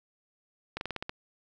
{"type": "slowing click train", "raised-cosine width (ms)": 0.3, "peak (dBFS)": -18, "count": 7, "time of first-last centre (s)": [0.77, 1.094], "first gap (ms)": 41, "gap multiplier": 1.11, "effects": []}